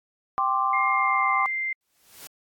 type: chord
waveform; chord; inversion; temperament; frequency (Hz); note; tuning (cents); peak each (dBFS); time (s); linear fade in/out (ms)
sine; G suspended fourth; none; equal; 784 / 1046.5 / 1174.7; G5 / C6 / D6; 0 / 0 / 0; -27 / -25 / -24; 0.38-1.46; 0
type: tone with pitch glide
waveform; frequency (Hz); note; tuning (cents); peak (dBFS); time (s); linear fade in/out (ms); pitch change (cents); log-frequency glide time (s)
sine; 2120 to 2091; C7 to C7; +22 to -2; -25; 0.73-1.73; 5; -24; 0.91-1.31
type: noise with exponential growth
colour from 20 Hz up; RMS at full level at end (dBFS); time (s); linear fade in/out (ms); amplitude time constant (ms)
white; -39; 1.81-2.27; 0; 98
effects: AAC 64 kbps